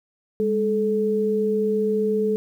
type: tone pair together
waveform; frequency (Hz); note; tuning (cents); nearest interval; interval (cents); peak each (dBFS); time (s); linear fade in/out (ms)
sine; 204.2 / 432.7; G#3 / A4; -29 / -29; octave + minor second; 1300; -24 / -20; 0.4-2.36; 0
effects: 9-bit